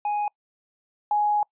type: tone pair in turn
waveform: triangle / sine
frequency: 830.6 / 834.1 Hz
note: G#5 / G#5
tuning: 0 / +7 cents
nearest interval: unison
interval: 7 cents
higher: second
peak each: -21 / -19 dBFS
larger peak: second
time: 0.05-0.28 / 1.11-1.43 s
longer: second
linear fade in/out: 2 ms
effects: noise-tail reverb RT60 0.1 s tail -26 dB re dry + resampled to 8000 Hz